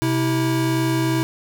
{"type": "tone pair together", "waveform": "square", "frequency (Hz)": [129.4, 325.5], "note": ["C3", "E4"], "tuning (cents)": [-19, -22], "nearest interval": "octave + major third", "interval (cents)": 1597, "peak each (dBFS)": [-22, -21], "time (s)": [0.02, 1.23], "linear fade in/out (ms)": 0, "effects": []}